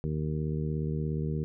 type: harmonic tone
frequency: 77 Hz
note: D#2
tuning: 17 cents flat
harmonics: 1 / 2 / 3 / 4 / 5 / 6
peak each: -36 / -30 / -38 / -43 / -39 / -42 dBFS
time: 0.04-1.44 s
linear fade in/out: 0 ms
effects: none